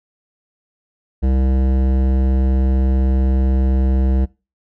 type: tone with hard clipping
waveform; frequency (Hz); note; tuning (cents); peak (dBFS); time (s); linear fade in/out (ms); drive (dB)
sine; 65.41; C2; 0; -15; 1.22-4.26; 20; 15
effects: noise-tail reverb RT60 0.3 s tail -23 dB re dry